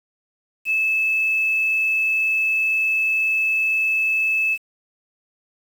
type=tone with quantisation; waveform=sine; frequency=2611 Hz; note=E7; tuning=17 cents flat; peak=-17 dBFS; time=0.65-4.58 s; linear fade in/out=50 ms; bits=7; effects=none